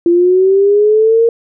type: linear sweep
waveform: sine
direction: up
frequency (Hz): 339.3 to 466.2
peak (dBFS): -6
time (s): 0.06-1.29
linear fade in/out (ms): 2
effects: none